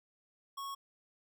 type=tone; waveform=square; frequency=1103 Hz; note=C#6; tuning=9 cents flat; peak=-40 dBFS; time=0.57-0.75 s; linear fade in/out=10 ms; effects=none